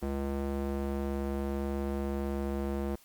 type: tone with band-pass filter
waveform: square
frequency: 69.2 Hz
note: C#2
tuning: 2 cents flat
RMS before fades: -33 dBFS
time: 0.02-2.96 s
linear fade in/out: 10 ms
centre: 360 Hz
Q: 0.76
effects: white hiss -60 dBFS RMS until 3.04 s + Opus 48 kbps